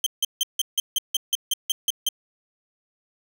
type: tone bursts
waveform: sawtooth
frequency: 3136 Hz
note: G7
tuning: in tune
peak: -16 dBFS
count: 12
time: 0.04-2.088 s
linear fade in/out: 2 ms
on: 24 ms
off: 160 ms
effects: none